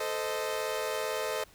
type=chord; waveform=sawtooth; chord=A diminished; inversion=none; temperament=equal with one note detuned; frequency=440 / 517.8 / 622.3 Hz; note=A4 / C5 / Eb5; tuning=0 / -18 / 0 cents; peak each=-31 / -32 / -31 dBFS; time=0-1.44 s; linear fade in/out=5 ms; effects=pink hiss -58 dBFS RMS until 1.54 s